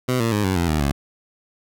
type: tone with pitch steps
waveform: 15% pulse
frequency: 126.7 / 114.85 / 104.11 / 94.37 / 85.54 / 77.54 / 70.29 Hz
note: B2 / A#2 / G#2 / F#2 / F2 / D#2 / C#2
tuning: +45 / -25 / +5 / +35 / -35 / -5 / +25 cents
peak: -12 dBFS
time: 0.08-0.92 s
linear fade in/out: 10 ms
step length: 120 ms
effects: none